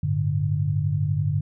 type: chord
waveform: sine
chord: G suspended second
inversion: none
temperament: equal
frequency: 98 / 110 / 146.83 Hz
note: G2 / A2 / D3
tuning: 0 / 0 / 0 cents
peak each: -25 / -28 / -23 dBFS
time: 0.03-1.41 s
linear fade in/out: 5 ms
effects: none